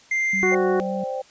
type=tone; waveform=triangle; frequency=2093 Hz; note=C7; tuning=in tune; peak=-18 dBFS; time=0.11-0.55 s; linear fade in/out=5 ms
type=tone with vibrato; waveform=sine; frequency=191.6 Hz; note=G3; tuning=39 cents flat; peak=-27 dBFS; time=0.33-1.04 s; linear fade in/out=5 ms; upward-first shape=sine; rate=5.2 Hz; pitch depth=12 cents each way
type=harmonic tone; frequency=370 Hz; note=F#4; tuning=in tune; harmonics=1 / 2 / 3 / 4 / 5; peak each=-19 / -29 / -31 / -33 / -37 dBFS; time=0.43-0.8 s; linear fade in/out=0 ms
type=chord; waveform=sine; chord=C suspended second; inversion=none; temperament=equal; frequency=523.3 / 587.3 / 784 Hz; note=C5 / D5 / G5; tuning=0 / 0 / 0 cents; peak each=-27 / -33 / -31 dBFS; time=0.51-1.22 s; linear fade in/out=10 ms
effects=white hiss -52 dBFS RMS until 1.3 s + resampled to 16000 Hz